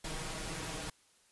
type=noise with comb filter; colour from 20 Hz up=pink; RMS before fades=-40 dBFS; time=0.04-0.9 s; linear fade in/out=5 ms; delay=6.3 ms; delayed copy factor=+0.65; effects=white hiss -67 dBFS RMS until 1.31 s + resampled to 24000 Hz